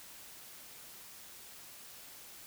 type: silence
effects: white hiss -52 dBFS RMS until 2.46 s